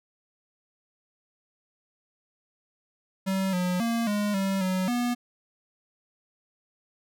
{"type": "tone with pitch steps", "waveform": "square", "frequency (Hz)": [191.5, 180.3, 231.6, 206.8, 193.9, 185.9, 242.7], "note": ["G3", "F#3", "A#3", "G#3", "G3", "F#3", "B3"], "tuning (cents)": [-40, -45, -11, -7, -19, 8, -30], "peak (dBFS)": -25, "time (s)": [3.26, 5.15], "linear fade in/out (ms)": 20, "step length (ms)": 270, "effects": []}